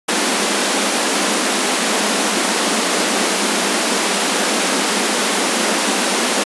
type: high-pass noise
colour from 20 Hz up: pink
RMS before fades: -17 dBFS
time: 0.08-6.44 s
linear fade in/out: 10 ms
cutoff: 190 Hz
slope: 96 dB/octave
effects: resampled to 24000 Hz